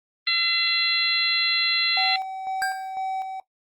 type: harmonic tone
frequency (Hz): 680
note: F5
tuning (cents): -46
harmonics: 2 / 3 / 4 / 5 / 6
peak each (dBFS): -34 / -25 / -28 / -29 / -23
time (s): 0.27-2.16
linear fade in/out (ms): 2
type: tone with tremolo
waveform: triangle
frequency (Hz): 763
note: G5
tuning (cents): -47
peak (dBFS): -23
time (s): 1.97-3.4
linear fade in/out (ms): 2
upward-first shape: square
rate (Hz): 2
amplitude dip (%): 45
type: tone with exponential decay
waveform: square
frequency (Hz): 1594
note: G6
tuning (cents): +28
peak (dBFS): -22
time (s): 2.62-2.94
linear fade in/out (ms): 0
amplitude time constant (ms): 69
effects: noise-tail reverb RT60 0.1 s tail -17 dB re dry + Opus 24 kbps